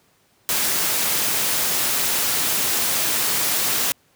white noise, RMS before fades -21 dBFS, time 0.49-3.92 s, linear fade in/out 0 ms, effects pink hiss -60 dBFS RMS until 4.15 s + high-pass 100 Hz 12 dB/octave

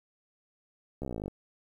slowing click train, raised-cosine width 2 ms, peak -23 dBFS, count 16, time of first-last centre 1.02-1.28 s, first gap 14 ms, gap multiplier 1.03, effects 10-bit

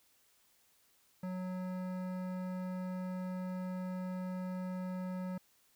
sine tone with hard clipping, 183.9 Hz, F#3, 10 cents flat, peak -39 dBFS, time 1.23-5.38 s, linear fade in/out 5 ms, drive 15 dB, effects white hiss -70 dBFS RMS until 5.75 s

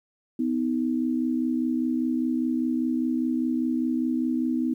sine tone pair together, 250.6 / 315.6 Hz, B3 / D#4, +25 / +25 cents, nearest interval major third, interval 400 cents, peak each -24 / -27 dBFS, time 0.39-4.74 s, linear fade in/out 5 ms, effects 10-bit

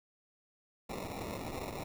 violet noise with sample-and-hold, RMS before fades -41 dBFS, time 0.89-1.84 s, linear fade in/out 10 ms, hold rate 1575 Hz, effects none

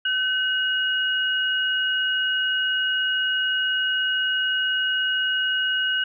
sine tone pair together, 1523 / 2886 Hz, F#6 / F#7, +50 / -44 cents, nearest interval major seventh, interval 1106 cents, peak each -23 dBFS, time 0.05-6.04 s, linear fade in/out 5 ms, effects none

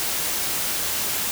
white noise, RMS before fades -25 dBFS, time 0-1.31 s, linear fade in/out 0 ms, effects none

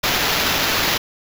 blue noise with sample-and-hold, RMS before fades -19 dBFS, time 0.03-0.98 s, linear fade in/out 10 ms, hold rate 8820 Hz, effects none

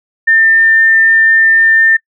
sine tone, 1799 Hz, A6, 38 cents sharp, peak -5 dBFS, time 0.27-1.97 s, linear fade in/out 10 ms, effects noise-tail reverb RT60 0.1 s tail -26 dB re dry

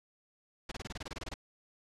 pink noise bursts, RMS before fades -40 dBFS, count 13, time 0.69-1.341 s, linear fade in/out 5 ms, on 27 ms, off 25 ms, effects low-pass 6000 Hz 12 dB/octave

